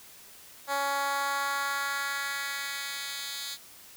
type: tone with high-pass filter sweep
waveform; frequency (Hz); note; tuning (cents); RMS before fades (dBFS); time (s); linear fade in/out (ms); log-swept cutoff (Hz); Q
10% pulse; 279.6; C#4; +15; -32; 0.67-3.58; 50; 680 to 3600; 1.5
effects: white hiss -51 dBFS RMS until 3.96 s